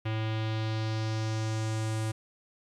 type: tone with low-pass filter sweep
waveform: square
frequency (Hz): 110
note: A2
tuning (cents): 0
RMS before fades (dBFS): -31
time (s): 0.05-2.12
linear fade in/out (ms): 10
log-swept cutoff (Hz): 2900 to 9300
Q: 2
effects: 11-bit